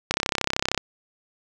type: click train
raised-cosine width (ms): 0.2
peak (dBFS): -4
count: 23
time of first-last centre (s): 0.11-0.777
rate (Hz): 33
effects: none